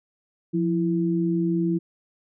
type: tone pair together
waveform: sine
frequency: 174.61 / 331.8 Hz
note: F3 / E4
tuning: 0 / +11 cents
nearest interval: major seventh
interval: 1111 cents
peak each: -23 dBFS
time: 0.53-1.79 s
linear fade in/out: 20 ms
effects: none